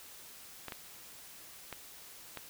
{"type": "clicks", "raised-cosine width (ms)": 0.3, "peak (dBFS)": -24, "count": 4, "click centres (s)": [0.683, 0.722, 1.727, 2.373], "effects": ["white hiss -52 dBFS RMS until 2.49 s"]}